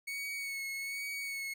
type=tone with vibrato; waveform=40% pulse; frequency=2217 Hz; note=C#7; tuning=in tune; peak=-36 dBFS; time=0.07-1.54 s; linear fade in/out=10 ms; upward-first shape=sine; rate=1.2 Hz; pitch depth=29 cents each way; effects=none